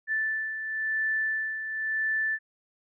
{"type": "beating tone pair", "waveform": "sine", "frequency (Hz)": [1758, 1758.96], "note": ["A6", "A6"], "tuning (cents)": [-2, -1], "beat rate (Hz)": 0.96, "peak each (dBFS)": [-35, -27], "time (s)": [0.07, 2.39], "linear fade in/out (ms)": 50, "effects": []}